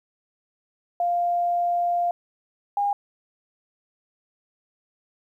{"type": "tone pair in turn", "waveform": "sine", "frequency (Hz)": [698.5, 810.7], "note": ["F5", "G#5"], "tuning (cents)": [0, -42], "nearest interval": "minor third", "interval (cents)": 258, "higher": "second", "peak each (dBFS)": -20, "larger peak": "neither", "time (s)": [[1, 2.11], [2.77, 2.93]], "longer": "first", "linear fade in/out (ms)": 2, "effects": ["10-bit"]}